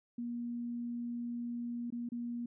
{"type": "tone with dropouts", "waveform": "sine", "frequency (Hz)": 238.3, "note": "A#3", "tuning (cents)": 38, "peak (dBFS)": -36, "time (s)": [0.18, 2.46], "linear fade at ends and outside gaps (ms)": 5, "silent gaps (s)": [[1.904, 1.923], [2.09, 2.119]], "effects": []}